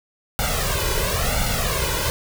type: noise with flanger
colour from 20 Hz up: pink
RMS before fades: -22 dBFS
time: 0.39-2.1 s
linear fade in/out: 0 ms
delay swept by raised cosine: 1.4 to 2.03 ms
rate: 0.97 Hz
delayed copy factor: +0.85
effects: none